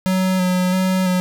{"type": "tone with vibrato", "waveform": "square", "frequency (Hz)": 184.6, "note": "F#3", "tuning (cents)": -4, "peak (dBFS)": -16, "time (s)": [0.06, 1.2], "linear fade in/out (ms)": 0, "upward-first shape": "square", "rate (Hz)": 1.5, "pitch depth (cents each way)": 20, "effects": []}